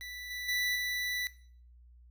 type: tone with level steps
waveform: 25% pulse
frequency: 1975.5 Hz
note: B6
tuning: in tune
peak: -38 / -34 / -26 / -29 dBFS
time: 0.01-1.27 s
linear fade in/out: 0 ms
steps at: 0.3 / 0.48 / 0.75 s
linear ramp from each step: 10 ms
effects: noise-tail reverb RT60 0.5 s tail -17 dB re dry + added 60 Hz sine -54 dBFS peak until 2.1 s